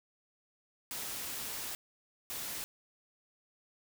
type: noise bursts at uneven times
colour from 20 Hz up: white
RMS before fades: -40 dBFS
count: 2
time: 0.91-1.75 / 2.3-2.64 s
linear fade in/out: 0 ms
effects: none